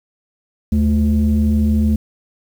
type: tone pair together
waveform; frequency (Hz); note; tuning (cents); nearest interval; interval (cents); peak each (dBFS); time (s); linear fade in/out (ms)
sine; 76.5 / 216.4; D#2 / A3; -29 / -29; octave + tritone; 1800; -13; 0.72-1.96; 5
effects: tanh soft clip ceiling -8 dBFS + 7-bit